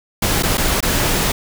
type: noise with dropouts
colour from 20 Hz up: pink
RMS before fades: -17 dBFS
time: 0.22-1.32 s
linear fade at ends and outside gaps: 5 ms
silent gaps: 0.426-0.432 / 0.573-0.579 / 0.806-0.826 s
effects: none